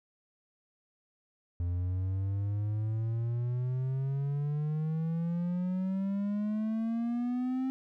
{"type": "exponential sweep", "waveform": "triangle", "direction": "up", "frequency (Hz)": [86.3, 263.9], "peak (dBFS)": -27, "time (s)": [1.6, 7.7], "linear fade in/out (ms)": 0, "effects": []}